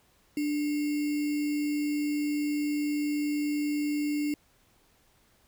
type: tone with sample-and-hold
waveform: sine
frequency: 294.9 Hz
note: D4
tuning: 7 cents sharp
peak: -26 dBFS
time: 0.37-4.34 s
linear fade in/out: 2 ms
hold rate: 2450 Hz
effects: pink hiss -65 dBFS RMS until 5.47 s